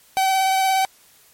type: tone with vibrato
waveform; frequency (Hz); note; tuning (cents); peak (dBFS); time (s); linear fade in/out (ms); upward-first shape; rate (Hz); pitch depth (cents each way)
45% pulse; 765; G5; -42; -16; 0.17-0.85; 0; triangle; 17; 17
effects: white hiss -53 dBFS RMS until 1.33 s + MP3 64 kbps